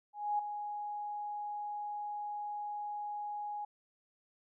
sine tone with ADSR envelope, 830.6 Hz, G#5, in tune, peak -28 dBFS, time 0.13-3.65 s, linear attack 260 ms, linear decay 4 ms, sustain -9 dB, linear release 6 ms, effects none

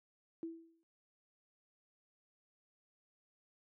sine tone with exponential decay, 329.6 Hz, E4, in tune, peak -37 dBFS, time 0.43-0.83 s, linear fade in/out 0 ms, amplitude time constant 85 ms, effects high-pass 150 Hz 12 dB/octave

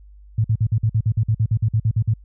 sine tone bursts, 110 Hz, A2, in tune, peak -14 dBFS, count 16, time 0.38-2.138 s, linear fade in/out 5 ms, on 63 ms, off 50 ms, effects added 50 Hz sine -42 dBFS peak until 2.24 s

